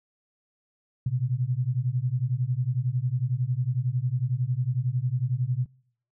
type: beating tone pair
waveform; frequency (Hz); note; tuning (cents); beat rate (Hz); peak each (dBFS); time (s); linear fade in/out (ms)
sine; 120.1 / 131.1; B2 / C3; -48 / +4; 11; -27 / -26; 1.06-5.66; 5
effects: noise-tail reverb RT60 0.6 s tail -24 dB re dry